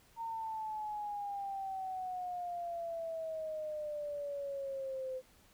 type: exponential sweep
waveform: sine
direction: down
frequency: 921 to 513 Hz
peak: -37 dBFS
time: 0.16-5.22 s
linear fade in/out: 50 ms
effects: pink hiss -65 dBFS RMS until 5.53 s